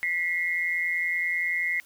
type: tone pair together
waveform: sine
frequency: 1963.5 / 2134 Hz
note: B6 / C7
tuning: -11 / +34 cents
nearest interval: minor second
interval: 145 cents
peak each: -27 / -27 dBFS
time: 0.03-1.8 s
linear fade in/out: 0 ms
effects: white hiss -56 dBFS RMS until 1.85 s